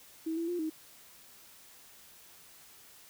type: tone with pitch steps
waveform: sine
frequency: 322.4 / 333.9 / 350.9 / 315.5 Hz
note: E4 / E4 / F4 / D#4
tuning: -38 / +22 / +8 / +24 cents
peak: -31 dBFS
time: 0.26-0.7 s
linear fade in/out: 10 ms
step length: 110 ms
effects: white hiss -56 dBFS RMS until 3.09 s